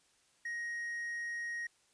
triangle tone, 1879 Hz, A#6, 13 cents sharp, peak -35 dBFS, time 0.45-1.67 s, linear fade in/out 5 ms, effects white hiss -70 dBFS RMS until 1.93 s + resampled to 22050 Hz

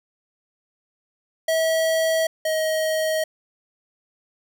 square tone pair in turn, 646 / 631.2 Hz, E5 / D#5, -35 / +25 cents, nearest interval unison, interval 40 cents, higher first, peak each -19 / -21 dBFS, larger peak first, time 1.48-2.27 / 2.45-3.24 s, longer neither, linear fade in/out 5 ms, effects none

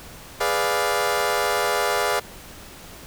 20% pulse chord, G# diminished seventh, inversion none, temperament equal, 415.3 / 493.9 / 587.3 / 698.5 Hz, G#4 / B4 / D5 / F5, 0 / 0 / 0 / 0 cents, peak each -21 / -21 / -21 / -21 dBFS, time 0.4-2.2 s, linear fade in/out 10 ms, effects pink hiss -42 dBFS RMS until 3.06 s

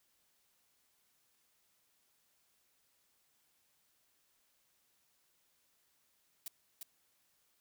blue noise with echo, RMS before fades -43 dBFS, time 6.46-6.48 s, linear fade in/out 2 ms, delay 350 ms, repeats 1, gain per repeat -3 dB, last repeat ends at 6.83 s, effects white hiss -75 dBFS RMS until 7.6 s

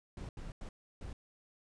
brown noise bursts at uneven times, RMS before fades -44 dBFS, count 4, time 0.17-0.29 / 0.37-0.52 / 0.61-0.69 / 1.01-1.13 s, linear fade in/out 2 ms, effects resampled to 22050 Hz

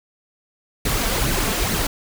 pink noise with flanger, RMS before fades -21 dBFS, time 0.85-1.87 s, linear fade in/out 5 ms, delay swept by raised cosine 0.46 to 4.56 ms, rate 2.3 Hz, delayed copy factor +0.55, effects none

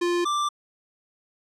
square tone pair in turn, 349.2 / 1177.5 Hz, F4 / D6, 0 / +4 cents, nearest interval octave + major sixth, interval 2104 cents, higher second, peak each -22 / -23 dBFS, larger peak first, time 0.01-0.25 / 0.25-0.49 s, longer neither, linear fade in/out 10 ms, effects low-pass 7000 Hz 12 dB/octave

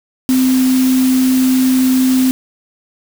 sine tone in noise, 258.2 Hz, C4, 23 cents flat, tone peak -9 dBFS, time 0.29-2.31 s, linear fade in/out 0 ms, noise white, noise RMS -24 dBFS, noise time 0.29-2.31 s, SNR +12 dB, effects none

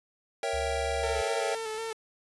square chord, A# diminished seventh, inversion none, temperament equal, 466.2 / 554.4 / 659.3 / 784 Hz, A#4 / C#5 / E5 / G5, 0 / 0 / 0 / 0 cents, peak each -35 dBFS, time 0.43-1.55 s, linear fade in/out 2 ms
sine tone, 69.3 Hz, C#2, in tune, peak -35 dBFS, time 0.53-1.22 s, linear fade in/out 10 ms
sawtooth tone with vibrato, 443.2 Hz, A4, 13 cents sharp, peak -29 dBFS, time 1.03-1.93 s, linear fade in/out 5 ms, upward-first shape square, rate 4 Hz, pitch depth 29 cents each way
white noise, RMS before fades -48 dBFS, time 1.2-1.93 s, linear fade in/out 0 ms
effects resampled to 24000 Hz

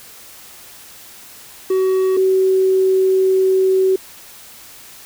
triangle / sine tone pair in turn, 376.9 / 378.7 Hz, F#4 / F#4, +32 / +40 cents, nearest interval unison, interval 8 cents, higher second, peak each -11 dBFS, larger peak neither, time 1.7-2.17 / 2.17-3.96 s, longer second, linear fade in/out 5 ms, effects white hiss -40 dBFS RMS until 5.05 s

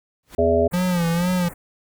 pink noise with exponential growth, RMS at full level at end -36 dBFS, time 0.23-0.35 s, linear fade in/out 2 ms, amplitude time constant 24 ms
harmonic tone, 83 Hz, E2, 12 cents sharp, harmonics 1 / 3 / 5 / 7 / 8, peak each -24 / -24 / -19 / -21 / -20 dBFS, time 0.38-0.68 s, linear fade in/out 10 ms
pink band-stop noise, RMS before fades -38 dBFS, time 0.71-1.54 s, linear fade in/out 10 ms, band 2100 to 7800 Hz, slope 48 dB/octave
square tone with vibrato, 174.61 Hz, F3, in tune, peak -19 dBFS, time 0.73-1.49 s, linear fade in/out 10 ms, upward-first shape sine, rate 2.1 Hz, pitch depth 81 cents each way
effects none

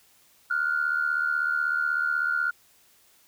sine tone pair together, 1403.8 / 1480 Hz, F6 / F#6, +9 / 0 cents, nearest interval minor second, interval 91 cents, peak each -24 / -27 dBFS, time 0.5-2.51 s, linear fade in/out 10 ms, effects tanh soft clip ceiling -15 dBFS + white hiss -60 dBFS RMS until 3.27 s

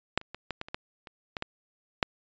clicks, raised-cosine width 0.3 ms, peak -8 / -29 / -23 / -16 / -18 / -27 / -16 / -28 / -17 / -15 / -7 dBFS, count 11, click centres 0.176 / 0.214 / 0.346 / 0.507 / 0.614 / 0.685 / 0.745 / 1.072 / 1.368 / 1.424 / 2.028 s, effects resampled to 16000 Hz

